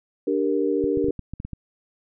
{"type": "chord", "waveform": "sine", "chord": "G minor", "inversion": "second", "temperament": "equal", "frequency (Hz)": [293.7, 392, 466.2], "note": ["D4", "G4", "Bb4"], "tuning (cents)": [0, 0, 0], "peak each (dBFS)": -24, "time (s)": [0.27, 1.11], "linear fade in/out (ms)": 5}
{"type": "clicks", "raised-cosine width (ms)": 5, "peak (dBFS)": -20, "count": 9, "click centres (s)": [0.841, 0.974, 1.044, 1.085, 1.193, 1.336, 1.401, 1.45, 1.533]}
{"effects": []}